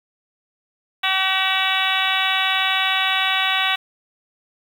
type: harmonic tone with a mistuned harmonic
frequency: 380.7 Hz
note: F#4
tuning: 49 cents sharp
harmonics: 2 / 3 / 4 / 5 / 6 / 7 / 8 / 9 / 10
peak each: -26 / -26 / -26 / -26 / -26 / -26 / -26 / -26 / -26 dBFS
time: 1.03-3.76 s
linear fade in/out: 10 ms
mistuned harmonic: 8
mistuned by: -46 cents
effects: 7-bit